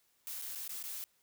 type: noise with dropouts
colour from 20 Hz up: blue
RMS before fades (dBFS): -42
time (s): 0.27-1.04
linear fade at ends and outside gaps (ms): 0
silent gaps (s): 0.415-0.421 / 0.55-0.556 / 0.678-0.693 / 0.827-0.839
effects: white hiss -73 dBFS RMS until 1.22 s